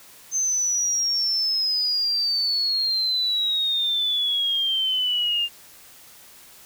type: exponential sweep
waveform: sine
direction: down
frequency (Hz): 6280 to 2794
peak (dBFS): -20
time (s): 0.31-5.49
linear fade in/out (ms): 50
effects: white hiss -48 dBFS RMS until 6.65 s